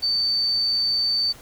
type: tone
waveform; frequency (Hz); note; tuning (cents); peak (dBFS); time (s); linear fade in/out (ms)
sine; 4558; C#8; +47; -19; 0.02-1.33; 20
effects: pink hiss -46 dBFS RMS until 1.41 s